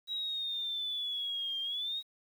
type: exponential two-way sweep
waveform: sine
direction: down then up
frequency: 3863 to 3181 to 3819 Hz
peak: -33 dBFS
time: 0.07-2.03 s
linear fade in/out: 50 ms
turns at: 1.61 s
effects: 10-bit